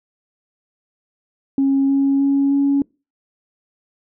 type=tone with pitch steps; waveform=sine; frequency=273 / 275.2 / 277.5 / 279.7 Hz; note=C#4 / C#4 / C#4 / C#4; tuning=-26 / -12 / +2 / +16 cents; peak=-12 dBFS; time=1.58-2.82 s; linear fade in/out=2 ms; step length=310 ms; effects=noise-tail reverb RT60 0.3 s tail -26 dB re dry + tanh soft clip ceiling -9 dBFS